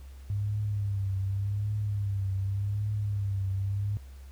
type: tone with vibrato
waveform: sine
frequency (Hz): 100.7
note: G2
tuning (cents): +47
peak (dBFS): -27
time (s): 0.3-3.97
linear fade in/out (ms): 0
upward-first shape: triangle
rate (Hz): 0.86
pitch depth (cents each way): 81
effects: added 67 Hz sine -43 dBFS peak until 4.31 s + pink hiss -60 dBFS RMS until 4.31 s